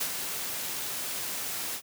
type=noise with ADSR envelope; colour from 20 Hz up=white; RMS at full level=-29 dBFS; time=0-1.82 s; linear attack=12 ms; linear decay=74 ms; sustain=-5 dB; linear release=72 ms; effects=high-pass 100 Hz 12 dB/octave